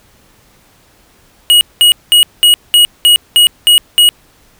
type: tone bursts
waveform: square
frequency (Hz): 2900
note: F#7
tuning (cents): -35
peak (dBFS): -4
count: 9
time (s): 1.5-4.09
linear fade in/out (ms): 0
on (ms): 110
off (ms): 200
effects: pink hiss -48 dBFS RMS until 4.59 s